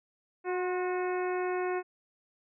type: harmonic tone with a mistuned harmonic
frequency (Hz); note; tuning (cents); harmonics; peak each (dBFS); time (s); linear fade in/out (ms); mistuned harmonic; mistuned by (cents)
364.5; F#4; -26; 1 / 2 / 3 / 4 / 5 / 6 / 7; -30 / -36 / -40 / -42 / -44 / -46 / -47; 0.44-1.83; 50; 3; -35
effects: none